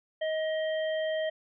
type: harmonic tone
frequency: 630 Hz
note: D#5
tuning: 21 cents sharp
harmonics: 1 / 3 / 5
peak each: -28 / -38 / -42 dBFS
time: 0.21-1.3 s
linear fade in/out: 10 ms
effects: none